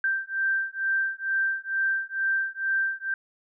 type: beating tone pair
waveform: sine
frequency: 1568 / 1570.2 Hz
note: G6 / G6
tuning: 0 / +2 cents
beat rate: 2.2 Hz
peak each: -27 dBFS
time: 0.04-3.14 s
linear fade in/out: 2 ms
effects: none